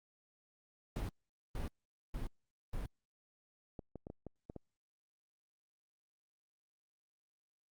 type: noise bursts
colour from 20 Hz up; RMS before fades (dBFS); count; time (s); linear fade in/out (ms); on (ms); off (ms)
brown; -39; 4; 0.96-2.86; 2; 130; 460
type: clicks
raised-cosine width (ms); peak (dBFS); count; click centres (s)
2; -32; 7; 3.792 / 3.957 / 4.069 / 4.101 / 4.267 / 4.499 / 4.563
effects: Opus 48 kbps